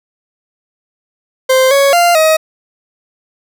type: tone with pitch steps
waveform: 40% pulse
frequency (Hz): 521 / 556 / 695 / 632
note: C5 / C#5 / F5 / D#5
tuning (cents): -7 / +5 / -9 / +27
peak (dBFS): -6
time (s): 1.49-2.37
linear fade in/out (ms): 10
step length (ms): 220
effects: none